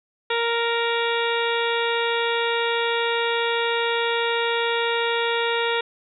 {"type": "harmonic tone with a mistuned harmonic", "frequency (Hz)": 466.2, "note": "A#4", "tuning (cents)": 0, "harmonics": [1, 2, 3, 4, 5, 6, 7, 8], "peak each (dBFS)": [-24, -27, -29, -30, -31, -32, -32, -33], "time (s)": [0.3, 5.81], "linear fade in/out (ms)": 5, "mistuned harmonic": 7, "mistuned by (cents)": 58, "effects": []}